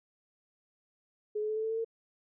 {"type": "tone with pitch steps", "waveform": "sine", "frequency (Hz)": [422.3, 427.5, 432.7, 438, 443.3, 448.7, 454.2], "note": ["G#4", "A4", "A4", "A4", "A4", "A4", "A#4"], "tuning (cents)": [29, -50, -29, -8, 13, 34, -45], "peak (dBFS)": -30, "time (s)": [1.35, 1.847], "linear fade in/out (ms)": 10, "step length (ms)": 71, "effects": []}